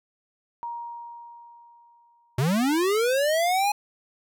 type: tone with exponential decay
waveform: sine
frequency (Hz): 942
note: A#5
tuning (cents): +18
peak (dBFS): -29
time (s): 0.63-2.75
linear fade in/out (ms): 0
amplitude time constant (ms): 460
type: linear sweep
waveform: square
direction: up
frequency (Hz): 117.8 to 838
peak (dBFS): -21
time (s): 2.38-3.72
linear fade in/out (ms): 5
effects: none